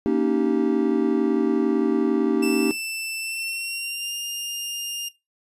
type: chord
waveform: triangle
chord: Eb dominant seventh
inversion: second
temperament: just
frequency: 233.3 / 280 / 311.1 / 388.9 Hz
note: Bb3 / Db4 / Eb4 / G4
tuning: +2 / +18 / 0 / -14 cents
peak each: -22 dBFS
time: 0.06-2.71 s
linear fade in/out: 0 ms
type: tone with pitch glide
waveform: sawtooth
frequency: 2659 to 2812 Hz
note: E7 to F7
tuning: +14 to +11 cents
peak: -24 dBFS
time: 2.42-5.09 s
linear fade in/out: 10 ms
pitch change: +97 cents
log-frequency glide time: 3.2-4.15 s
effects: noise-tail reverb RT60 0.2 s tail -17 dB re dry + resampled to 32000 Hz